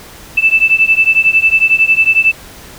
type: beating tone pair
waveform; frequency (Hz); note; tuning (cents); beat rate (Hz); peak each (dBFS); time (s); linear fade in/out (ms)
sine; 2637 / 2648; E7 / E7; 0 / +7; 11; -10; 0.37-2.32; 10
effects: pink hiss -35 dBFS RMS until 2.78 s